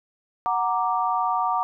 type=chord; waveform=sine; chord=Gb augmented; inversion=none; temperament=equal; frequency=740 / 932.3 / 1174.7 Hz; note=Gb5 / Bb5 / D6; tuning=0 / 0 / 0 cents; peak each=-25 dBFS; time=0.46-1.63 s; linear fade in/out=0 ms; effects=none